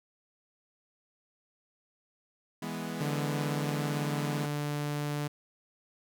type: chord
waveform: sawtooth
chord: E major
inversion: none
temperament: equal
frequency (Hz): 164.81 / 207.7 / 246.9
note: E3 / G#3 / B3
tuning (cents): 0 / 0 / 0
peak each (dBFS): -35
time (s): 2.62-4.46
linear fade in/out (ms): 5
type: tone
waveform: sawtooth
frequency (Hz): 146.83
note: D3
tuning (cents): 0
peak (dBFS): -27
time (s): 3-5.28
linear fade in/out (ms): 10
effects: none